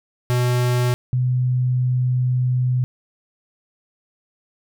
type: tone pair in turn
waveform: square / sine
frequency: 123.47 / 126.06 Hz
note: B2 / B2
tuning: 0 / +36 cents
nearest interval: unison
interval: 36 cents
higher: second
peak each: -17 / -16 dBFS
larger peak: second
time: 0.3-0.94 / 1.13-2.84 s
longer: second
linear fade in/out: 0 ms
effects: none